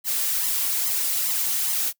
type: noise with flanger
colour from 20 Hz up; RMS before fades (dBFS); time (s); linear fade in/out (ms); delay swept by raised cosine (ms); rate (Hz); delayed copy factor
blue; -24; 0.04-1.93; 50; 0.96 to 3.66; 2.4; +0.85
effects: noise-tail reverb RT60 0.1 s tail -23 dB re dry